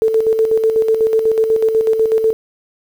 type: tone with tremolo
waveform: sine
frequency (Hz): 443.5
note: A4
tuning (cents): +14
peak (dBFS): -9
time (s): 0.02-2.33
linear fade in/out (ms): 0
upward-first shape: square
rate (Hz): 8.1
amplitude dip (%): 50
effects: 7-bit

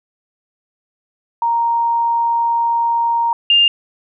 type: tone pair in turn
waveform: sine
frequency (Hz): 932.3 / 2806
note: A#5 / F7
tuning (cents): 0 / +8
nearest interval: octave + perfect fifth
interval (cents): 1908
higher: second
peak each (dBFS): -13 / -8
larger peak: second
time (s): 1.42-3.33 / 3.5-3.68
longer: first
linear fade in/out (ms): 2
effects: none

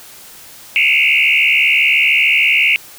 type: tone with frequency modulation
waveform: sine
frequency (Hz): 2489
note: D#7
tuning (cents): 0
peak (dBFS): -9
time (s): 0.76-2.76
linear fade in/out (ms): 0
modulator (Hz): 73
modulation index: 4.7
effects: white hiss -38 dBFS RMS until 2.98 s

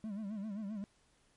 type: tone with vibrato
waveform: triangle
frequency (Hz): 207.7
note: G#3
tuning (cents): 0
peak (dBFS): -36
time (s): 0.04-0.84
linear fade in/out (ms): 0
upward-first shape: sine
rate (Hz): 7.6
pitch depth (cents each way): 120
effects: pink hiss -71 dBFS RMS until 1.36 s + MP3 48 kbps

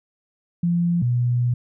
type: tone pair in turn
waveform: sine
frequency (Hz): 172.5 / 121.98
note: F3 / B2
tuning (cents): -21 / -21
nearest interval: tritone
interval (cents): 600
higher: first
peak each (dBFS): -17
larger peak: neither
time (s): 0.63-1.02 / 1.02-1.54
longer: second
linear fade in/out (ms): 5
effects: none

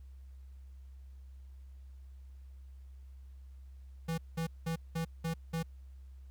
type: tone bursts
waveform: square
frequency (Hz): 164.2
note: E3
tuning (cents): -6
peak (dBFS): -33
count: 6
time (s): 4.08-5.63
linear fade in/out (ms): 10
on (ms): 100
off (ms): 190
effects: added 66 Hz sine -48 dBFS peak until 6.3 s + pink hiss -75 dBFS RMS until 6.3 s

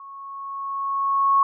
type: tone with level ramp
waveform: sine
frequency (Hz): 1101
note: C#6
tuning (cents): -12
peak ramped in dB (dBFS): -38 to -13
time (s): 0-1.43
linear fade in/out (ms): 2
effects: none

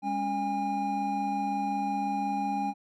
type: tone cluster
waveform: triangle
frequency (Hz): 203.1 / 279.2 / 812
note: G#3 / C#4 / G#5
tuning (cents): -38 / +13 / -39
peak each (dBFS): -32 / -33 / -27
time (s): 0.02-2.74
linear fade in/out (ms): 50
effects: none

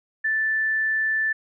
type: tone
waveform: sine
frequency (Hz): 1760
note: A6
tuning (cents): 0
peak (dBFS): -20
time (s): 0.24-1.33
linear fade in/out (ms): 10
effects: none

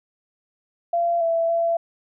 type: tone with pitch steps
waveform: sine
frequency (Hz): 685 / 665 / 673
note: F5 / E5 / E5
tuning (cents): -34 / +15 / +36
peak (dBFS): -18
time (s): 0.93-1.77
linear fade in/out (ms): 5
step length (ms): 280
effects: none

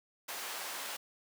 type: high-pass noise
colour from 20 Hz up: pink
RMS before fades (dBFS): -41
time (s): 0.28-0.97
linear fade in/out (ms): 10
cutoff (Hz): 720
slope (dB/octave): 12
effects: none

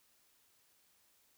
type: silence
effects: white hiss -71 dBFS RMS until 1.37 s

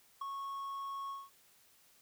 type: tone with ADSR envelope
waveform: triangle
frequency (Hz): 1101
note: C#6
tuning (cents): -12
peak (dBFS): -32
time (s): 0.21-1.3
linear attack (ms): 8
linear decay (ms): 4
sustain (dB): -5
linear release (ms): 200
effects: white hiss -66 dBFS RMS until 2.01 s

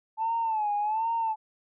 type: tone with vibrato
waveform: sine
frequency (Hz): 871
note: A5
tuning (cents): -18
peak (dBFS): -24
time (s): 0.17-1.36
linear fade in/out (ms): 50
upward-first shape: sine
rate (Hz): 1.3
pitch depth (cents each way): 99
effects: tanh soft clip ceiling -20 dBFS

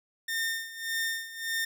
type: tone with tremolo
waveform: sawtooth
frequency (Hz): 1817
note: A#6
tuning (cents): -45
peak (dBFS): -24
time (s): 0.28-1.65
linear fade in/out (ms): 5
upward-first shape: sine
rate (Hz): 1.7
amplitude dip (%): 80
effects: none

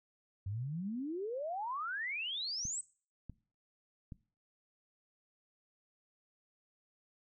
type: exponential sweep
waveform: sine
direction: up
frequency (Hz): 92.5 to 8270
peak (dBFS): -36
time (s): 0.46-2.81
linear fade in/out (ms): 5
type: clicks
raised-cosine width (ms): 5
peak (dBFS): -33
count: 3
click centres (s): 2.653 / 3.297 / 4.122
effects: noise-tail reverb RT60 0.4 s tail -20 dB re dry

